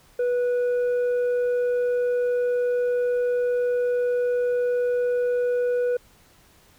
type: tone with tanh clipping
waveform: sine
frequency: 490 Hz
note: B4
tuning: 14 cents flat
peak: -21 dBFS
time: 0.19-5.97 s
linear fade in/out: 5 ms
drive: 4 dB
effects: pink hiss -56 dBFS RMS until 6.78 s